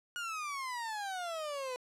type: exponential sweep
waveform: 30% pulse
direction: down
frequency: 1454 to 493.9 Hz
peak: -34 dBFS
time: 0.16-1.76 s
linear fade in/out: 0 ms
effects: low-pass 10000 Hz 12 dB/octave